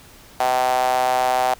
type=tone with high-pass filter; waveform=sawtooth; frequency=127.4 Hz; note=C3; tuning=46 cents flat; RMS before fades=-19 dBFS; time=0.4-1.54 s; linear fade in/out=2 ms; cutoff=730 Hz; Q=6.9; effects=pink hiss -46 dBFS RMS until 1.59 s